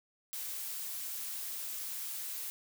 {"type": "noise", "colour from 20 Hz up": "blue", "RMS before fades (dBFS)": -40, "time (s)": [0.33, 2.5], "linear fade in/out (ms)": 0, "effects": []}